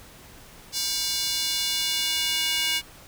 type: tone with high-pass filter sweep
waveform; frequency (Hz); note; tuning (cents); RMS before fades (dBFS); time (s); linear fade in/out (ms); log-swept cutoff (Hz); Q
square; 318.4; D#4; +40; -26; 0.72-2.82; 50; 4700 to 2700; 2
effects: pink hiss -48 dBFS RMS until 3.07 s